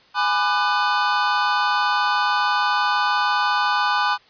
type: chord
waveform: square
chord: G# half-diminished seventh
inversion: none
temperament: just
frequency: 830.6 / 996.7 / 1196.1 / 1495.1 Hz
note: G#5 / B5 / D6 / F#6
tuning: 0 / +16 / +31 / +18 cents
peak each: -24 dBFS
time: 0.14-4.18 s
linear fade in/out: 50 ms
effects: white hiss -53 dBFS RMS until 4.29 s + resampled to 11025 Hz